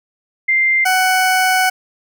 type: tone pair in turn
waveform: sine / 20% pulse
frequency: 2093 / 746 Hz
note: C7 / F#5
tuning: 0 / +14 cents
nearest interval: octave + tritone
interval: 1786 cents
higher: first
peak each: -11 / -7 dBFS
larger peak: second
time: 0.48-0.85 / 0.85-1.7 s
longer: second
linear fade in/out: 10 ms
effects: none